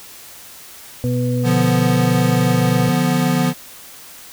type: harmonic tone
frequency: 123.47 Hz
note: B2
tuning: in tune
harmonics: 1 / 2 / 4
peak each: -18 / -21 / -24 dBFS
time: 1.04-2.89 s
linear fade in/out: 0 ms
type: chord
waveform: square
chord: B diminished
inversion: first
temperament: equal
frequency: 146.83 / 174.61 / 246.9 Hz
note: D3 / F3 / B3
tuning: 0 / 0 / 0 cents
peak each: -21 / -19 / -19 dBFS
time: 1.43-3.54 s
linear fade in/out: 50 ms
effects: white hiss -39 dBFS RMS until 4.32 s